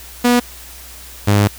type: tone pair in turn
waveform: sawtooth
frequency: 243.2 / 102.51 Hz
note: B3 / G#2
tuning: -26 / -22 cents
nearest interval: octave + minor third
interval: 1496 cents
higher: first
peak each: -6 dBFS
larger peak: neither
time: 0.24-0.4 / 1.27-1.48 s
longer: second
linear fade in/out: 10 ms
effects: added 60 Hz sine -39 dBFS peak until 1.58 s + white hiss -37 dBFS RMS until 1.58 s